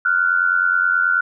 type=tone pair together; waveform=sine; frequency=1396.9 / 1486.3 Hz; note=F6 / F#6; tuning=0 / +7 cents; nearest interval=minor second; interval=107 cents; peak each=-17 / -17 dBFS; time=0.05-1.21 s; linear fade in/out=5 ms; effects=none